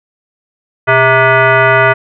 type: tone with frequency modulation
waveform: sine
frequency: 403.3 Hz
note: G4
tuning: 49 cents sharp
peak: -5 dBFS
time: 0.87-1.94 s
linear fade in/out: 20 ms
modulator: 527 Hz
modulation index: 3.2
effects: none